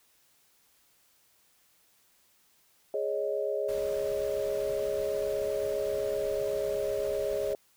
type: chord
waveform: sine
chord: Ab suspended fourth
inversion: none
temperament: equal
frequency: 415.3 / 554.4 / 622.3 Hz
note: Ab4 / Db5 / Eb5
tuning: 0 / 0 / 0 cents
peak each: -32 / -32 / -33 dBFS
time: 2.94-7.55 s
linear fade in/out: 2 ms
type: noise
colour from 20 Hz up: pink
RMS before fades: -46 dBFS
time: 3.68-7.54 s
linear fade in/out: 10 ms
effects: white hiss -66 dBFS RMS until 7.76 s